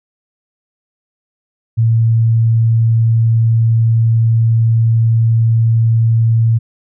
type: tone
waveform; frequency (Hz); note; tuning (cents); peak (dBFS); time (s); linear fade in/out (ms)
sine; 113.9; A#2; -40; -8; 1.77-6.59; 20
effects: none